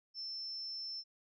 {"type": "tone", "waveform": "sine", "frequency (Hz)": 5330, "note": "E8", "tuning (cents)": 18, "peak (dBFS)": -40, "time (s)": [0.14, 1.04], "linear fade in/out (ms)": 50, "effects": []}